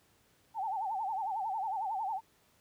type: tone with vibrato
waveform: sine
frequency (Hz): 826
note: G#5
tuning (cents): -10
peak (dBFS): -32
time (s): 0.54-2.21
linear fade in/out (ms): 50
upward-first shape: sine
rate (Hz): 11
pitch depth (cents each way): 170
effects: pink hiss -68 dBFS RMS until 2.6 s + high-pass 60 Hz 12 dB/octave